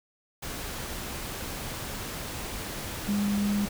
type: tone in noise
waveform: sine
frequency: 204 Hz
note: G#3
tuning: 31 cents flat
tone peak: -24 dBFS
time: 3.08-3.66 s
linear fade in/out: 10 ms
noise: pink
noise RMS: -36 dBFS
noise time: 0.42-3.69 s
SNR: +9 dB
effects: none